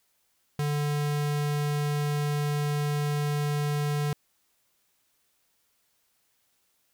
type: tone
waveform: square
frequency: 146.83 Hz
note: D3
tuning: in tune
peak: -26 dBFS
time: 0.59-4.13 s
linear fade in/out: 2 ms
effects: white hiss -71 dBFS RMS until 6.93 s